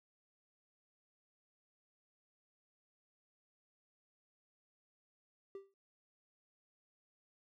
triangle tone with exponential decay, 392 Hz, G4, in tune, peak -40 dBFS, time 5.55-5.74 s, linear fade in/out 2 ms, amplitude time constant 40 ms, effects none

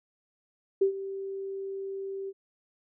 sine tone with ADSR envelope, 389.6 Hz, G4, 11 cents flat, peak -18 dBFS, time 0.81-2.33 s, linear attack 9 ms, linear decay 100 ms, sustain -15 dB, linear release 44 ms, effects none

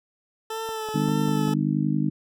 20% pulse tone with vibrato, 440 Hz, A4, in tune, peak -24 dBFS, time 0.5-1.54 s, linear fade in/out 5 ms, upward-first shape sine, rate 1.8 Hz, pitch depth 29 cents each way
click train, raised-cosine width 1 ms, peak -25 dBFS, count 5, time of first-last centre 0.69-1.482 s, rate 5.05 Hz
harmonic tone, 50.7 Hz, G#1, 41 cents flat, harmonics 3 / 4 / 5 / 6, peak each -25 / -26 / -27 / -28 dBFS, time 0.94-2.1 s, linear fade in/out 10 ms
effects none

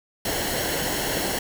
pink noise with comb filter, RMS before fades -26 dBFS, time 0.25-1.39 s, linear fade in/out 5 ms, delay 0.82 ms, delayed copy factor -0.6, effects none

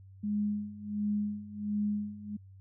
sine tone with tremolo, 207.7 Hz, G#3, in tune, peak -27 dBFS, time 0.23-2.37 s, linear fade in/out 10 ms, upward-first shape sine, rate 1.4 Hz, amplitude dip 85%, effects added 96 Hz sine -50 dBFS peak until 2.6 s

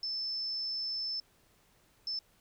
sine tone bursts at uneven times, 5274 Hz, E8, in tune, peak -33 dBFS, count 2, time 0.03-1.2 / 2.07-2.19 s, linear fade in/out 2 ms, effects pink hiss -67 dBFS RMS until 2.4 s

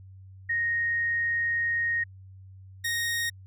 sine / sawtooth tone pair in turn, 1864.7 / 1864.7 Hz, A#6 / A#6, 0 / 0 cents, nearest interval unison, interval 0 cents, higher neither, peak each -24 / -23 dBFS, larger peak second, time 0.49-2.04 / 2.84-3.3 s, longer first, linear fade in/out 10 ms, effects added 95 Hz sine -45 dBFS peak until 3.46 s

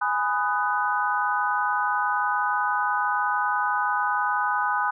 sine chord, G# minor seventh, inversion none, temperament just, 830.6 / 996.7 / 1245.9 / 1495.1 Hz, G#5 / B5 / D#6 / F#6, 0 / +16 / +2 / +18 cents, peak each -27 dBFS, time 0.01-4.91 s, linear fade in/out 10 ms, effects none

